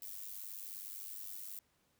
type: noise with amplitude modulation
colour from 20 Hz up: violet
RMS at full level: -43 dBFS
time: 0.02-1.59 s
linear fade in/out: 2 ms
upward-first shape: sine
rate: 99.1 Hz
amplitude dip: 80%
effects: pink hiss -75 dBFS RMS until 1.99 s + high-pass 60 Hz 12 dB/octave